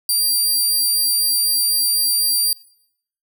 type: tone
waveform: 15% pulse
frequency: 4724 Hz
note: D8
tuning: 9 cents sharp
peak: -9 dBFS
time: 0.09-2.53 s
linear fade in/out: 2 ms
effects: noise-tail reverb RT60 0.7 s tail -21 dB re dry